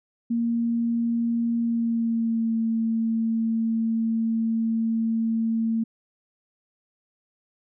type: tone with pitch glide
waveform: sine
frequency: 233.1 to 225.8 Hz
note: A#3 to A3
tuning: 0 to +45 cents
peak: -21 dBFS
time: 0.3-5.84 s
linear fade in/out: 10 ms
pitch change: -55 cents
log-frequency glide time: 1.59-2.57 s
effects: none